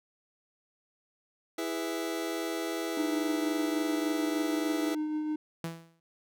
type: chord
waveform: sawtooth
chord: E major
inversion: none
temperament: just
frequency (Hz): 329.6 / 412 / 494.4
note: E4 / G#4 / B4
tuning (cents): 0 / -14 / +2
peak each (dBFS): -29 / -34 / -35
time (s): 1.58-4.95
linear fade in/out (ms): 5
type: tone with tremolo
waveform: triangle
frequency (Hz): 306.1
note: D#4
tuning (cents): -28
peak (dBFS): -26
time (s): 2.97-5.36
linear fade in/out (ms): 5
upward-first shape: triangle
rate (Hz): 6.5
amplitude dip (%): 35
type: tone with exponential decay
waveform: sawtooth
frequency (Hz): 165.6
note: E3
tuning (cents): +8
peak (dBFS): -27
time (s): 5.64-6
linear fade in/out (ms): 2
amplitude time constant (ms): 77
effects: none